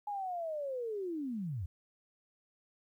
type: linear sweep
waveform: sine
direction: down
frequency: 840 to 76.1 Hz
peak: -35 dBFS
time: 0.07-1.66 s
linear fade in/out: 5 ms
effects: 12-bit